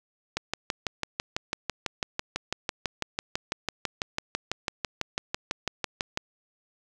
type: click train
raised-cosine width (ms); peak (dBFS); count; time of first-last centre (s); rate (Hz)
0.2; -10; 36; 0.37-6.174; 6.03
effects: none